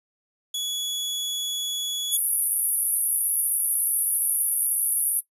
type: tone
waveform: sawtooth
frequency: 3385 Hz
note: G#7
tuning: 32 cents sharp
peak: -23 dBFS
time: 0.54-2.17 s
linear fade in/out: 5 ms
type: band-pass noise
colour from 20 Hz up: pink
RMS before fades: -24 dBFS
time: 2.11-5.21 s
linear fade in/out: 20 ms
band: 9900 to 12000 Hz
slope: 96 dB/octave
effects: noise-tail reverb RT60 0.1 s tail -17 dB re dry + resampled to 32000 Hz